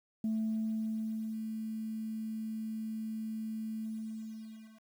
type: tone with ADSR envelope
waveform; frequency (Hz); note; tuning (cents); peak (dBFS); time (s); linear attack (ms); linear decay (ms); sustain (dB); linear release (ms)
sine; 220; A3; 0; -28; 0.24-4.84; 3; 1100; -7; 1000
effects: tanh soft clip ceiling -27 dBFS + 10-bit